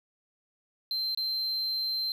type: tone with dropouts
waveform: triangle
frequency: 4121 Hz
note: C8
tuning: 27 cents flat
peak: -27 dBFS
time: 0.91-2.12 s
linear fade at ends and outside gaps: 1 ms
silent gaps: 1.148-1.174 s
effects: none